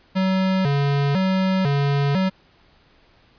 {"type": "tone with vibrato", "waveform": "square", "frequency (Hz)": 163.5, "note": "E3", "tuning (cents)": -14, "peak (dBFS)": -18, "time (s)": [0.15, 2.3], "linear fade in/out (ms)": 20, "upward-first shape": "square", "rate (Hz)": 1, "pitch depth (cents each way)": 250, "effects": ["pink hiss -56 dBFS RMS until 3.38 s", "resampled to 11025 Hz"]}